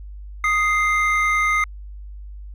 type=tone pair together; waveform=triangle; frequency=1244.5 / 2093 Hz; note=D#6 / C7; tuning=0 / 0 cents; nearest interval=major sixth; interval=900 cents; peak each=-18 / -17 dBFS; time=0.44-1.64 s; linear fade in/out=2 ms; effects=added 50 Hz sine -33 dBFS peak until 2.54 s